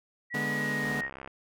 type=tone with pitch glide; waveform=sine; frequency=1929 to 1868.7 Hz; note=B6 to A#6; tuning=-41 to +4 cents; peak=-30 dBFS; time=0.3-1.1 s; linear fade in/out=50 ms; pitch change=-55 cents; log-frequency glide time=0.43-0.84 s
type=chord; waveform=sawtooth; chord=G# diminished; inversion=second; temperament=equal with one note detuned; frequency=146.83 / 207.7 / 245.2 Hz; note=D3 / G#3 / B3; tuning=0 / 0 / -12 cents; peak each=-32 dBFS; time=0.34-1.01 s; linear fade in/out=5 ms
type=click train; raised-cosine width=0.5 ms; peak=-26 dBFS; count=30; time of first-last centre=0.84-1.275 s; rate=66.6 Hz
effects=none

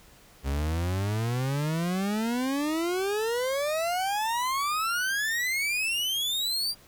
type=exponential sweep; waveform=40% pulse; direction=up; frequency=66.2 to 4800 Hz; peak=-25 dBFS; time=0.43-6.75 s; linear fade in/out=50 ms; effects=pink hiss -55 dBFS RMS until 6.87 s

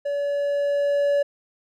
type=tone with level ramp; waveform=triangle; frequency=571 Hz; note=D5; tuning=49 cents flat; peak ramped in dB=-21 to -15 dBFS; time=0.05-1.23 s; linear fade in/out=10 ms; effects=none

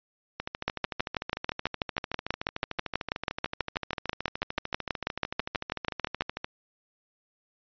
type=two click trains; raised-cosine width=0.3 ms; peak=-10 / -16 dBFS; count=35 / 82; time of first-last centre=0.68-6.208 / 0.4-6.445 s; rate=6.15 / 13.4 Hz; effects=resampled to 11025 Hz

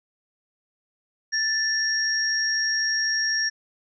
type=tone pair together; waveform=sine; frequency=1760 / 5588 Hz; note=A6 / F8; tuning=0 / 0 cents; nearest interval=octave + minor sixth; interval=2000 cents; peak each=-24 dBFS; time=1.32-3.5 s; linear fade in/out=20 ms; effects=none

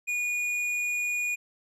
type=tone with hard clipping; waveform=triangle; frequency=2449 Hz; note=D#7; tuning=28 cents flat; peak=-28 dBFS; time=0.07-1.36 s; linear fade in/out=20 ms; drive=11 dB; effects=none

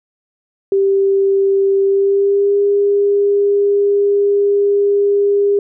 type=tone with pitch glide; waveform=sine; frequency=392 to 404 Hz; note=G4 to G#4; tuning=0 to -48 cents; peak=-10 dBFS; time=0.72-5.59 s; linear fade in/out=2 ms; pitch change=+52 cents; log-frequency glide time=1.84-2.59 s; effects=none

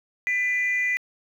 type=tone pair together; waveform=sine; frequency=1997 / 2394 Hz; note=B6 / D7; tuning=+19 / +33 cents; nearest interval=minor third; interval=314 cents; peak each=-21 / -27 dBFS; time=0.27-0.97 s; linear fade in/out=0 ms; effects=tanh soft clip ceiling -16 dBFS + 9-bit

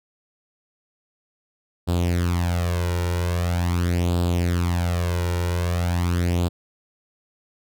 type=tone with flanger; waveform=sawtooth; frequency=87.31 Hz; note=F2; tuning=in tune; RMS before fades=-22 dBFS; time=1.87-6.49 s; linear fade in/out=20 ms; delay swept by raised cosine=0.24 to 2.14 ms; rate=0.43 Hz; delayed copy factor=+0.7; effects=none

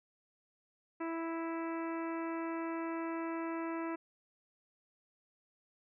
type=harmonic tone; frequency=329.6 Hz; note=E4; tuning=in tune; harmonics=1 / 2 / 3 / 4 / 5 / 6 / 7 / 8; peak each=-37 / -45 / -44 / -47 / -52 / -52 / -55 / -56 dBFS; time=1-3.96 s; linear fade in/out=10 ms; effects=none

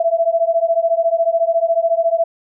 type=beating tone pair; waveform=sine; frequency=659.3 / 673.3 Hz; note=E5 / E5; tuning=0 / +36 cents; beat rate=14 Hz; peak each=-16 dBFS; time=0-2.24 s; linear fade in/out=5 ms; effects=none

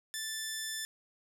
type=tone; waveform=10% pulse; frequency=1760 Hz; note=A6; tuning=in tune; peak=-27 dBFS; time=0.14-0.85 s; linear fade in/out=0 ms; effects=none

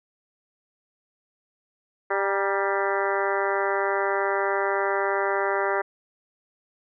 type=harmonic tone with a mistuned harmonic; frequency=197.6 Hz; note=G3; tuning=14 cents sharp; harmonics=2 / 3 / 4 / 5 / 6 / 7 / 8 / 9 / 10; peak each=-27 / -29 / -30 / -31 / -32 / -32 / -33 / -34 / -34 dBFS; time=2.1-5.82 s; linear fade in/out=10 ms; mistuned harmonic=5; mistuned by=-49 cents; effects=none

